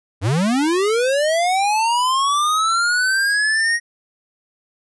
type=linear sweep; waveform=square; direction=up; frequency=85.6 to 1887 Hz; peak=-16 dBFS; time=0.21-3.8 s; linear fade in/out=50 ms; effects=resampled to 24000 Hz